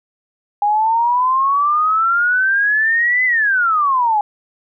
sine exponential two-way sweep, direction up then down, 815 to 2038 to 815 Hz, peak -12 dBFS, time 0.62-4.21 s, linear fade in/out 2 ms, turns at 3.25 s, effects none

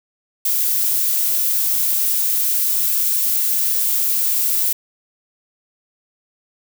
violet noise, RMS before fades -18 dBFS, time 0.45-4.73 s, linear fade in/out 5 ms, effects none

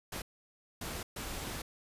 pink noise bursts at uneven times, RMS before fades -40 dBFS, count 3, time 0.12-0.22 / 0.81-1.03 / 1.16-1.62 s, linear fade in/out 5 ms, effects resampled to 32000 Hz

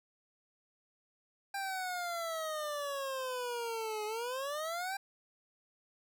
25% pulse exponential two-way sweep, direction down then up, 797 to 420.6 to 797 Hz, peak -32 dBFS, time 1.54-4.97 s, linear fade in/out 5 ms, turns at 4.05 s, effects none

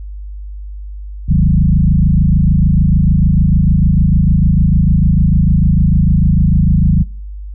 sine tone with frequency modulation, 110 Hz, A2, in tune, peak -7 dBFS, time 1.28-7.04 s, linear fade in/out 20 ms, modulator 26.7 Hz, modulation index 3, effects noise-tail reverb RT60 0.5 s tail -25 dB re dry + added 50 Hz sine -24 dBFS peak until 7.54 s

